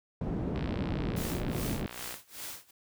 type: low-pass noise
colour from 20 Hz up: white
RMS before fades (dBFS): -33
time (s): 0.21-1.86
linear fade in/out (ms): 2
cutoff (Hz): 270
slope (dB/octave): 12
type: click train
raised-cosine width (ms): 0.3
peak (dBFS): -25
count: 97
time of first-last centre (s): 0.56-2.142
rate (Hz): 60.7
type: noise with tremolo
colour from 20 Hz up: white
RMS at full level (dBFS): -40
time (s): 1.16-2.71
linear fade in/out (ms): 5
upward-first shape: sine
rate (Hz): 2.5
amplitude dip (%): 95
effects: none